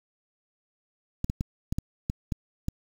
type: clicks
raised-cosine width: 5 ms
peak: -15 dBFS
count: 8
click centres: 1.244 / 1.299 / 1.409 / 1.725 / 1.785 / 2.099 / 2.322 / 2.684 s
effects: 7-bit